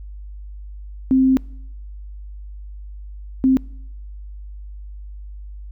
sine tone bursts at uneven times, 262.4 Hz, C4, 5 cents sharp, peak -11 dBFS, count 2, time 1.11-1.37 / 3.44-3.57 s, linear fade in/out 0 ms, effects noise-tail reverb RT60 0.8 s tail -26 dB re dry + added 50 Hz sine -32 dBFS peak until 5.71 s

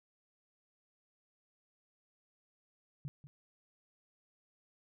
sine tone with echo, 142.6 Hz, C#3, 49 cents sharp, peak -38 dBFS, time 3.05-3.08 s, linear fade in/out 0 ms, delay 190 ms, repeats 1, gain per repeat -12 dB, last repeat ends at 3.27 s, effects none

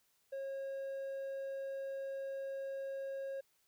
sine tone with hard clipping, 543 Hz, C#5, 36 cents flat, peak -40 dBFS, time 0.32-3.41 s, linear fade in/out 10 ms, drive 3 dB, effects white hiss -75 dBFS RMS until 3.67 s

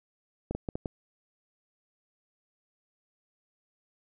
clicks, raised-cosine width 2 ms, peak -19 dBFS, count 5, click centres 0.51 / 0.55 / 0.688 / 0.755 / 0.858 s, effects none

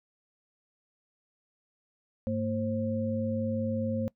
sine tone cluster, 102.7 / 227.2 / 531 Hz, G#2 / A#3 / C5, -19 / -44 / +25 cents, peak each -34 / -30 / -33 dBFS, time 2.27-4.08 s, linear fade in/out 0 ms, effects noise-tail reverb RT60 0.1 s tail -22 dB re dry

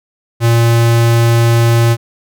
square tone, 116.54 Hz, A#2, in tune, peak -8 dBFS, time 0.4-1.97 s, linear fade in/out 50 ms, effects none

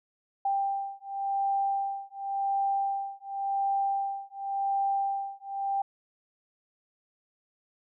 sine beating tone pair, 789 / 789.91 Hz, G5 / G5, +11 / +13 cents, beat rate 0.91 Hz, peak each -30 dBFS, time 0.45-5.82 s, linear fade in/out 5 ms, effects none

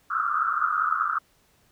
pink band-pass noise, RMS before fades -25 dBFS, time 0.1-1.19 s, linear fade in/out 10 ms, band 1200 to 1400 Hz, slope 96 dB/octave, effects pink hiss -63 dBFS RMS until 1.71 s

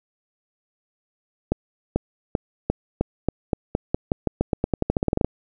accelerating click train, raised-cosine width 2 ms, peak -6 dBFS, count 24, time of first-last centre 1.52-5.246 s, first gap 440 ms, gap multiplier 0.89, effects none

